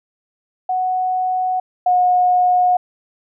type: tone pair in turn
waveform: sine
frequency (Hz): 740 / 724.4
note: F#5 / F#5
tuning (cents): 0 / -37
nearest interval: unison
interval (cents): 37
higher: first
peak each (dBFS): -16 / -11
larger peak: second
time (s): 0.69-1.6 / 1.86-2.77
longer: neither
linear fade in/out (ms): 5
effects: none